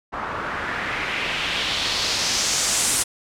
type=noise with low-pass filter sweep; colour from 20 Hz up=white; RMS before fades=-24 dBFS; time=0.12-3.04 s; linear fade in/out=20 ms; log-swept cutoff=1100 to 9400 Hz; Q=2; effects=none